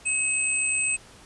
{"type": "tone pair together", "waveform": "sine", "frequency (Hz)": [2564, 8168], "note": ["E7", "C9"], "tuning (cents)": [-49, -43], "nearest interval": "octave + minor sixth", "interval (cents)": 2006, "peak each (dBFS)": [-25, -25], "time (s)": [0.05, 0.97], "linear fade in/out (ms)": 20, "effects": ["pink hiss -50 dBFS RMS until 1.25 s", "resampled to 24000 Hz"]}